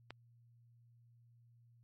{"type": "click", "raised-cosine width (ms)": 0.3, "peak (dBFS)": -30, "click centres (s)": 0.106, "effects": ["added 118 Hz sine -63 dBFS peak until 1.83 s", "MP3 32 kbps"]}